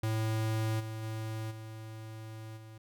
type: tone with level steps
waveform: square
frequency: 110.3 Hz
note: A2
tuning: 5 cents sharp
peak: -30 / -38 / -36 / -43 / -48 dBFS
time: 0.03-2.78 s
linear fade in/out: 5 ms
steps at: 0.79 / 1.02 / 1.5 / 2.56 s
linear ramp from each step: 20 ms
effects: none